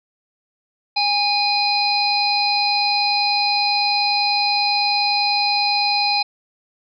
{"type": "harmonic tone", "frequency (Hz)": 821, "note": "G#5", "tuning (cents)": -20, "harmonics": [1, 3, 5, 6], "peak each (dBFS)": [-20, -23, -20, -25], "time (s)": [0.96, 6.23], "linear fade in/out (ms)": 10, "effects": []}